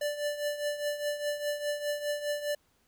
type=tone with tremolo; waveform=square; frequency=587 Hz; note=D5; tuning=1 cent flat; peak=-28 dBFS; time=0.01-2.55 s; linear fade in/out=5 ms; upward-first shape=triangle; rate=4.9 Hz; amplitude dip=75%; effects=pink hiss -70 dBFS RMS until 2.87 s